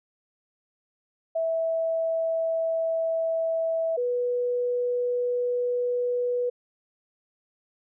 sine tone pair in turn, 654 / 489.9 Hz, E5 / B4, -14 / -14 cents, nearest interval perfect fourth, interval 500 cents, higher first, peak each -23 dBFS, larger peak neither, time 1.35-3.97 / 3.97-6.5 s, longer first, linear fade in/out 10 ms, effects none

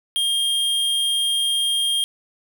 square tone, 3219 Hz, G7, 45 cents sharp, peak -19 dBFS, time 0.16-2.04 s, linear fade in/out 0 ms, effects none

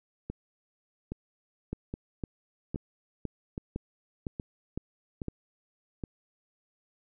two click trains, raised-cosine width 3 ms, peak -22 / -20 dBFS, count 8 / 8, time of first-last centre 0.3-6.038 / 1.73-5.283 s, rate 1.22 / 1.97 Hz, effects none

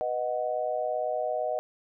sine chord, B major, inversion none, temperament equal, 493.9 / 622.3 / 740 Hz, B4 / D#5 / F#5, 0 / 0 / 0 cents, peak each -34 / -29 / -32 dBFS, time 0.01-1.59 s, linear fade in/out 0 ms, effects none

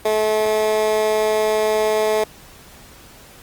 15% pulse tone with high-pass filter, 215.7 Hz, A3, 34 cents flat, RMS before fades -18 dBFS, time 0.05-2.24 s, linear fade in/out 5 ms, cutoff 490 Hz, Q 2.6, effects pink hiss -44 dBFS RMS until 3.42 s + Opus 32 kbps

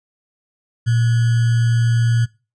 sine tone with sample-and-hold, 116.7 Hz, A#2, 2 cents sharp, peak -13 dBFS, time 0.86-2.26 s, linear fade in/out 20 ms, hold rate 1575 Hz, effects noise-tail reverb RT60 0.3 s tail -21 dB re dry + resampled to 22050 Hz

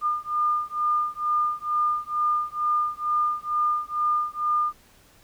sine beating tone pair, 1208 / 1210.2 Hz, D6 / D#6, +48 / -48 cents, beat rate 2.2 Hz, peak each -25 dBFS, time 0.01-4.73 s, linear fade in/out 50 ms, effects pink hiss -56 dBFS RMS until 5.23 s

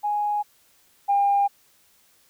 sine tone pair in turn, 830.6 / 803.2 Hz, G#5 / G5, 0 / +42 cents, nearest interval minor second, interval 58 cents, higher first, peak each -21 / -16 dBFS, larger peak second, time 0.03-0.43 / 1.08-1.48 s, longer neither, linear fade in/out 20 ms, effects tanh soft clip ceiling -12 dBFS + white hiss -60 dBFS RMS until 2.29 s

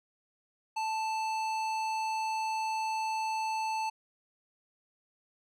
triangle tone with hard clipping, 880 Hz, A5, in tune, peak -32 dBFS, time 0.76-3.9 s, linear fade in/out 10 ms, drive 18 dB, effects none

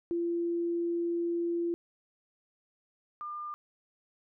sine tone pair in turn, 341.7 / 1202 Hz, F4 / D6, -38 / +40 cents, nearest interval octave + minor seventh, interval 2178 cents, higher second, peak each -28 / -36 dBFS, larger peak first, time 0.11-1.74 / 3.21-3.54 s, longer first, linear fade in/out 0 ms, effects none

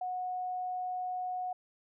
sine tone, 732 Hz, F#5, 19 cents flat, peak -33 dBFS, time 0.01-1.53 s, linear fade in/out 5 ms, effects none

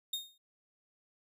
40% pulse tone with exponential decay, 3694 Hz, A#7, 16 cents flat, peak -30 dBFS, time 0.13-0.38 s, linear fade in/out 5 ms, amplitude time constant 53 ms, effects none

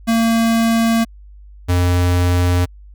square tone pair in turn, 228.1 / 88.86 Hz, A#3 / F2, -37 / +31 cents, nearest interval octave + major third, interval 1632 cents, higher first, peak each -13 dBFS, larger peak neither, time 0.07-1.05 / 1.68-2.66 s, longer neither, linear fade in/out 20 ms, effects added 50 Hz sine -37 dBFS peak until 2.94 s

